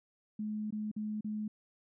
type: tone with dropouts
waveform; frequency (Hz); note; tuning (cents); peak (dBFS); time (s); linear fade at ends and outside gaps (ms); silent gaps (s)
sine; 213; G#3; +44; -34; 0.39-1.48; 5; 0.707-0.724 / 0.915-0.963 / 1.209-1.244
effects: none